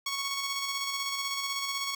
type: tone with tremolo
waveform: 10% pulse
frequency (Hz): 1108.7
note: C#6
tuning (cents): 0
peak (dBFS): -21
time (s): 0.06-1.95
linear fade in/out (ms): 5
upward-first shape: square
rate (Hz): 16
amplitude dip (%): 30
effects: none